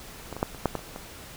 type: clicks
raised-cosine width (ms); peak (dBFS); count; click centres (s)
1; -21 / -21 / -9 / -26 / -8 / -14 / -29 / -22; 8; 0.327 / 0.366 / 0.429 / 0.547 / 0.657 / 0.753 / 0.792 / 0.961
effects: pink hiss -44 dBFS RMS until 1.36 s